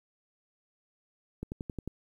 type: click train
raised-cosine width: 3 ms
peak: -23 dBFS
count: 6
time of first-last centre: 1.43-1.876 s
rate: 11.2 Hz
effects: 10-bit